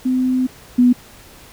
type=tone pair in turn; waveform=sine; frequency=255.9 / 246.6 Hz; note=C4 / B3; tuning=-38 / -2 cents; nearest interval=minor second; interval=64 cents; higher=first; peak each=-14 / -8 dBFS; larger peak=second; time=0.05-0.47 / 0.78-0.93 s; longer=first; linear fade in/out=10 ms; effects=pink hiss -43 dBFS RMS until 1.52 s